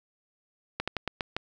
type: slowing click train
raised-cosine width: 0.3 ms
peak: -13 dBFS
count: 6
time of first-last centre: 0.8-1.366 s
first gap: 76 ms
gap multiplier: 1.2
effects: none